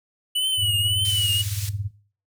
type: tone with vibrato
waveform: square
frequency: 2960 Hz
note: F#7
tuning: in tune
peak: -21 dBFS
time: 0.35-1.42 s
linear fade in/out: 10 ms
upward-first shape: triangle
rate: 1.8 Hz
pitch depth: 81 cents each way
type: tone with tremolo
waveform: sine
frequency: 101 Hz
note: G#2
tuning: 48 cents flat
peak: -22 dBFS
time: 0.57-1.91 s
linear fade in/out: 50 ms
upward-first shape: sine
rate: 18 Hz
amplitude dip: 75%
type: band-pass noise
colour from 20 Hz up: white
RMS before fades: -34 dBFS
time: 1.05-1.69 s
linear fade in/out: 0 ms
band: 2700 to 12000 Hz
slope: 12 dB/octave
effects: noise-tail reverb RT60 0.4 s tail -17 dB re dry